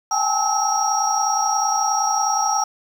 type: tone cluster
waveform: sine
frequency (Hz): 786 / 843 / 874 / 1297 / 5660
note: G5 / G#5 / A5 / E6 / F8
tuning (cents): +4 / +26 / -12 / -28 / +22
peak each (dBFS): -23 / -23 / -26 / -24 / -23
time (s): 0.11-2.64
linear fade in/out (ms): 5
effects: 7-bit